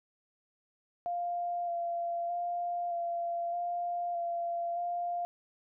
sine tone with vibrato, 693 Hz, F5, 14 cents flat, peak -31 dBFS, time 1.06-5.25 s, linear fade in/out 0 ms, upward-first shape square, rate 0.81 Hz, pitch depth 15 cents each way, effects none

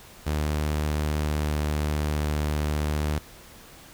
sawtooth tone with pitch glide, 75.5 to 75.07 Hz, D2 to D2, +48 to +39 cents, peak -20 dBFS, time 0.26-3.19 s, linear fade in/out 10 ms, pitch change -9 cents, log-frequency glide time 1.13-1.75 s, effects pink hiss -48 dBFS RMS until 3.93 s

